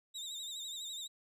30% pulse tone with vibrato, 3729 Hz, A#7, in tune, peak -38 dBFS, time 0.14-1.08 s, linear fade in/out 20 ms, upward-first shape sine, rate 12 Hz, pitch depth 74 cents each way, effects resampled to 32000 Hz

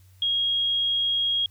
sine tone, 3277 Hz, G#7, 24 cents flat, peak -21 dBFS, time 0.22-1.46 s, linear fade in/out 2 ms, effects added 93 Hz sine -51 dBFS peak until 1.5 s + white hiss -63 dBFS RMS until 1.5 s

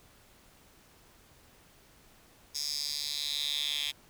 10% pulse tone with high-pass filter sweep, 146 Hz, D3, 10 cents flat, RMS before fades -34 dBFS, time 2.54-3.92 s, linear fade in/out 20 ms, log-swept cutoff 5400 to 3100 Hz, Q 5.7, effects pink hiss -60 dBFS RMS until 4.09 s

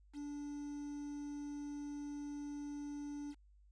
triangle tone with quantisation, 290 Hz, D4, 22 cents flat, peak -40 dBFS, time 0.13-3.35 s, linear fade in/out 50 ms, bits 10, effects added 50 Hz sine -62 dBFS peak until 3.71 s + resampled to 22050 Hz

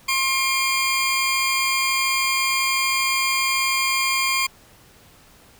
20% pulse tone pair together, 1068.3 / 2394 Hz, C6 / D7, +36 / +33 cents, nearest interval octave + major second, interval 1397 cents, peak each -17 dBFS, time 0.08-4.47 s, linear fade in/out 10 ms, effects pink hiss -51 dBFS RMS until 5.59 s

